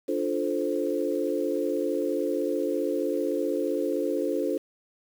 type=chord; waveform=sine; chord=D minor seventh; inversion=none; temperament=equal; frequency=293.7 / 349.2 / 440 / 523.3 Hz; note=D4 / F4 / A4 / C5; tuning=0 / 0 / 0 / 0 cents; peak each=-30 dBFS; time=0.08-4.58 s; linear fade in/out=10 ms; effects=8-bit